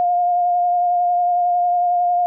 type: tone with vibrato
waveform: sine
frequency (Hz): 708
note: F5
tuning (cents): +23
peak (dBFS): -14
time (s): 0-2.26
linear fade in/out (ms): 0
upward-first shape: sine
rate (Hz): 11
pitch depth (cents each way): 17
effects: none